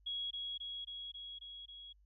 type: tone with echo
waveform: sine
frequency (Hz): 3322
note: G#7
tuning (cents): 0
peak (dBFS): -37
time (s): 0.06-0.31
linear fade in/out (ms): 10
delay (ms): 270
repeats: 6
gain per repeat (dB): -2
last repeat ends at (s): 1.93
effects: added 50 Hz sine -64 dBFS peak until 2.05 s